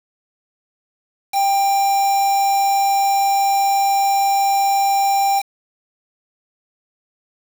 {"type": "tone with quantisation", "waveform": "triangle", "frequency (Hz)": 791, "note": "G5", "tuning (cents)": 15, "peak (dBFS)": -12, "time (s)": [1.32, 5.43], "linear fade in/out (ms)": 50, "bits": 4, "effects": []}